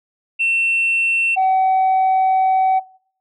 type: tone pair in turn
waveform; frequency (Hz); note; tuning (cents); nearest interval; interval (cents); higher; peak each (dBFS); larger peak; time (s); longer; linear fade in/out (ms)
sine; 2700 / 757.7; E7 / F#5; +41 / +41; octave + minor seventh; 2200; first; -14 / -11; second; 0.39-1.36 / 1.36-2.8; second; 20
effects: noise-tail reverb RT60 0.5 s tail -19 dB re dry + tanh soft clip ceiling -11 dBFS